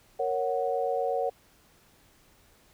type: chord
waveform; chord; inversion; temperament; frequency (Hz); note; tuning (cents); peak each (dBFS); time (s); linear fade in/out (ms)
sine; F# major; first; equal; 466.2 / 554.4 / 740; A#4 / C#5 / F#5; 0 / 0 / 0; -30; 0.19-1.3; 10
effects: pink hiss -61 dBFS RMS until 2.73 s